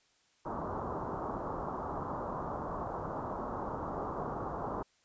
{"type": "low-pass noise", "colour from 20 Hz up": "white", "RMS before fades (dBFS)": -38, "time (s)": [0.45, 4.83], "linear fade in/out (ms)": 10, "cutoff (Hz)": 1200, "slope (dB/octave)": 48, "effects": ["white hiss -70 dBFS RMS until 5.04 s", "resampled to 16000 Hz"]}